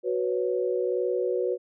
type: chord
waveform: sine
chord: F# suspended fourth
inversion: none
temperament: just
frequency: 370 / 493.3 / 555 Hz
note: F#4 / B4 / C#5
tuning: 0 / -2 / +2 cents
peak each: -27 / -27 / -32 dBFS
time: 0.03-1.58 s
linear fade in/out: 50 ms
effects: none